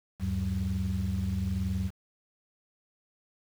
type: tone cluster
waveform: sine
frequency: 77.5 / 98.5 / 189.8 Hz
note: D#2 / G2 / F#3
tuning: -6 / +9 / +44 cents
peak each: -31 dBFS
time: 0.19-1.91 s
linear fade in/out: 50 ms
effects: tanh soft clip ceiling -21 dBFS + 8-bit